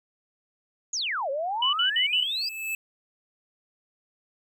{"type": "exponential two-way sweep", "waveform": "sine", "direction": "down then up", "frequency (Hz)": [7040, 527, 5020], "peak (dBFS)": -26, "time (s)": [0.93, 2.49], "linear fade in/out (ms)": 5, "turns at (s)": 1.3}
{"type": "tone bursts", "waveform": "sine", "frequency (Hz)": 2970, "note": "F#7", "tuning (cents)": 6, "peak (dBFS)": -21, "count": 4, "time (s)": [1.62, 2.237], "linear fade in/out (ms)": 5, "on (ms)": 110, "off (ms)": 59}
{"type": "tone with exponential growth", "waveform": "square", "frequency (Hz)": 2616, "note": "E7", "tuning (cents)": -14, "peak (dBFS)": -27, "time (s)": [1.73, 2.75], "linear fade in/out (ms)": 2, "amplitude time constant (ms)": 220}
{"effects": []}